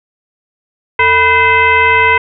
sine tone with frequency modulation, 1521 Hz, F#6, 47 cents sharp, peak -6 dBFS, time 0.99-2.18 s, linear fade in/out 5 ms, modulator 536 Hz, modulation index 1.8, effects none

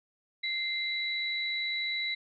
sine tone pair together, 2087 / 3937 Hz, C7 / B7, -5 / -6 cents, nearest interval major seventh, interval 1099 cents, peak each -32 / -33 dBFS, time 0.43-2.15 s, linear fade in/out 10 ms, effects none

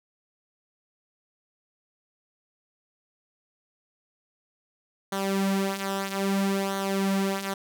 sawtooth tone with flanger, 195.4 Hz, G3, 5 cents flat, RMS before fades -27 dBFS, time 5.12-7.54 s, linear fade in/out 5 ms, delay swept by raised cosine 0.39 to 5.59 ms, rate 0.61 Hz, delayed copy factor -0.65, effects none

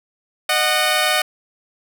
10% pulse tone pair together, 612.4 / 740 Hz, D#5 / F#5, -28 / 0 cents, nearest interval minor third, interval 328 cents, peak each -10 dBFS, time 0.49-1.22 s, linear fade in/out 5 ms, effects none

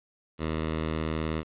10% pulse tone, 79.1 Hz, D#2, 29 cents sharp, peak -20 dBFS, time 0.38-1.44 s, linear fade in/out 50 ms, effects resampled to 8000 Hz + 9-bit

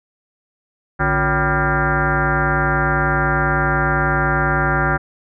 sine tone with frequency modulation, 773 Hz, G5, 24 cents flat, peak -14 dBFS, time 0.99-4.98 s, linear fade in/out 20 ms, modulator 208 Hz, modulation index 4.4, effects none

